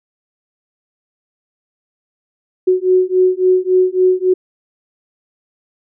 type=beating tone pair; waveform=sine; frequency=367.5 / 371.1 Hz; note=F#4 / F#4; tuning=-12 / +5 cents; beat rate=3.6 Hz; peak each=-13 dBFS; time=2.67-4.34 s; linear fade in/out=10 ms; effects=none